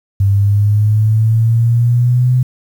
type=exponential sweep; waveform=sine; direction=up; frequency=98 to 127.6 Hz; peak=-8 dBFS; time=0.2-2.43 s; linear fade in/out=5 ms; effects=7-bit